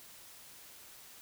silence, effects white hiss -54 dBFS RMS until 1.21 s

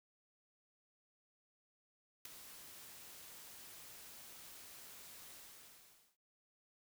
white noise with ADSR envelope, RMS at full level -42 dBFS, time 2.25-6.17 s, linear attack 5 ms, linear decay 4 ms, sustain -13 dB, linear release 860 ms, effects none

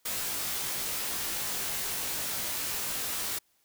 white noise with comb filter, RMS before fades -33 dBFS, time 0.05-3.39 s, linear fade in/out 10 ms, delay 19 ms, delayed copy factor -1, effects white hiss -70 dBFS RMS until 3.64 s

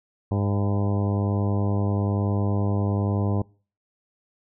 harmonic tone with a mistuned harmonic, 101.1 Hz, G#2, 46 cents flat, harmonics 1 / 2 / 3 / 4 / 5 / 6 / 7 / 8 / 9 / 10, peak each -22 / -28 / -32 / -34 / -36 / -38 / -39 / -40 / -41 / -42 dBFS, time 0.31-3.42 s, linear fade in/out 5 ms, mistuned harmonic 7, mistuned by -25 cents, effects noise-tail reverb RT60 0.4 s tail -25 dB re dry

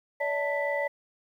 sine tone cluster, 573 / 639 / 890 / 1981 Hz, D5 / D#5 / A5 / B6, -43 / +46 / +20 / +5 cents, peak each -28 / -37 / -34 / -31 dBFS, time 0.2-0.88 s, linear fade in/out 10 ms, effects tanh soft clip ceiling -16 dBFS + 10-bit

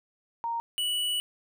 sine / square tone pair in turn, 929 / 2949 Hz, A#5 / F#7, -6 / -6 cents, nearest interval octave + minor sixth, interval 2000 cents, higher second, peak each -28 / -27 dBFS, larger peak second, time 0.44-0.6 / 0.78-1.2 s, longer second, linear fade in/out 0 ms, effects none

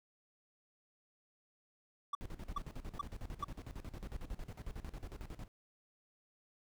triangle tone bursts, 1154 Hz, D6, 31 cents flat, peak -32 dBFS, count 4, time 2.13-3.444 s, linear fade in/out 5 ms, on 21 ms, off 410 ms
brown noise with tremolo, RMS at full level -43 dBFS, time 2.21-5.48 s, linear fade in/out 0 ms, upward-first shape square, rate 11 Hz, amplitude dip 80%
effects none

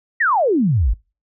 sine exponential sweep, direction down, 1981 to 44.89 Hz, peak -13 dBFS, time 0.2-0.94 s, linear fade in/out 10 ms, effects noise-tail reverb RT60 0.3 s tail -24 dB re dry

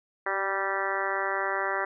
harmonic tone with a mistuned harmonic, 195.2 Hz, G3, 7 cents flat, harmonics 2 / 3 / 4 / 5 / 6 / 7 / 8 / 9 / 10, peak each -35 / -35 / -35 / -35 / -35 / -35 / -35 / -35 / -35 dBFS, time 0.26-1.85 s, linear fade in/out 5 ms, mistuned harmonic 2, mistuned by -17 cents, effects none

